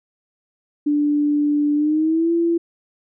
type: tone with pitch glide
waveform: sine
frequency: 293.7 to 337.4 Hz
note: D4 to E4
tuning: 0 to +40 cents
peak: -15 dBFS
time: 0.86-2.58 s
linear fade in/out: 10 ms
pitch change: +240 cents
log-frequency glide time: 1.75-2.32 s
effects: none